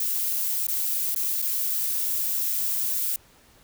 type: noise with dropouts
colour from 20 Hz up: violet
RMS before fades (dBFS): -26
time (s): 0-3.16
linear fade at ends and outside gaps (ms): 2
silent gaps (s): 0.669-0.684 / 1.147-1.16 / 1.418-1.423
effects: pink hiss -56 dBFS RMS until 3.63 s